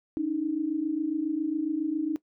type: tone pair together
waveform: sine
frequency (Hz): 287.7 / 315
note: D4 / D#4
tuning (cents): -36 / +21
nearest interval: major second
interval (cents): 157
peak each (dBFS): -30 / -27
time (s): 0.17-2.16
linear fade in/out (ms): 0
effects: noise-tail reverb RT60 0.1 s tail -19 dB re dry